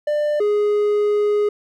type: tone pair in turn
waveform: triangle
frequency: 595 / 415.8 Hz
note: D5 / G#4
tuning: +22 / +2 cents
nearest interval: tritone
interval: 620 cents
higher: first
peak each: -15 / -13 dBFS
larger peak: second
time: 0.07-0.4 / 0.4-1.49 s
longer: second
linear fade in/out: 5 ms
effects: none